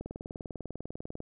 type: click train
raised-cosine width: 2 ms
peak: -25 dBFS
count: 25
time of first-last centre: 0.01-1.204 s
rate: 20.1 Hz
effects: none